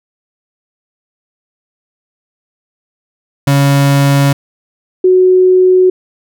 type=tone pair in turn; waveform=35% pulse / sine; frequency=140 / 369.2 Hz; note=C#3 / F#4; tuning=+18 / -4 cents; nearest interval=octave + perfect fourth; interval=1678 cents; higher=second; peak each=-5 / -4 dBFS; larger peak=second; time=3.47-4.33 / 5.04-5.9 s; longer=neither; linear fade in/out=5 ms; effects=none